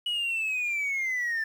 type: linear sweep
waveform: sine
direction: down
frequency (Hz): 2937 to 1760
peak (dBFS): -24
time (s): 0.06-1.44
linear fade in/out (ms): 5
effects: tanh soft clip ceiling -25 dBFS + 9-bit